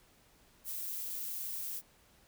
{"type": "noise with amplitude modulation", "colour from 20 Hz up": "violet", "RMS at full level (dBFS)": -38, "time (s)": [0.64, 1.82], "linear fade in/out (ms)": 50, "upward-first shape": "sine", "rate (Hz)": 179, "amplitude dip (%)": 35, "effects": ["pink hiss -65 dBFS RMS until 2.27 s"]}